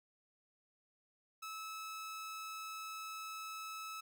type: tone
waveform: sawtooth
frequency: 1300 Hz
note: E6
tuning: 24 cents flat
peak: -40 dBFS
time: 1.42-4.01 s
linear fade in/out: 10 ms
effects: none